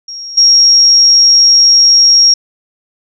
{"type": "tone with level steps", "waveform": "sine", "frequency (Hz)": 5588, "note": "F8", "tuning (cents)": 0, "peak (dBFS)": [-22, -3], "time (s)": [0.08, 2.34], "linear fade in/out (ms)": 5, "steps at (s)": 0.37, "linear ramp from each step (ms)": 10, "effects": []}